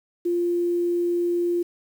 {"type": "tone with quantisation", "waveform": "sine", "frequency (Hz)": 348, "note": "F4", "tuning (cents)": -6, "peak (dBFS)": -20, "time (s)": [0.25, 1.63], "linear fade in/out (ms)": 10, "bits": 8, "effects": []}